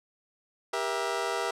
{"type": "chord", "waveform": "20% pulse", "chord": "E diminished", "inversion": "first", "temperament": "just", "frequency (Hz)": [395.6, 474.7, 659.3], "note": ["G4", "Bb4", "E5"], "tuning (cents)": [16, 31, 0], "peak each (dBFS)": -28, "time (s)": [0.73, 1.51], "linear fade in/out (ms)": 5, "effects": ["low-pass 9000 Hz 12 dB/octave"]}